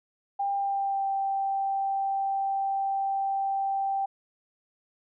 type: tone with pitch glide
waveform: sine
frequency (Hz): 797 to 783.3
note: G5 to G5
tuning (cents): +28 to -2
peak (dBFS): -25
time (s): 0.39-4.06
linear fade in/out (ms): 10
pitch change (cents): -30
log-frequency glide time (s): 0.51-1.06
effects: none